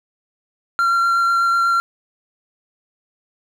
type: tone with vibrato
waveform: triangle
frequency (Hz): 1373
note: F6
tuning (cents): -30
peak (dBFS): -12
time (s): 0.79-1.8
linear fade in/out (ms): 0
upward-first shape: triangle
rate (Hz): 8.1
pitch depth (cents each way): 12
effects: none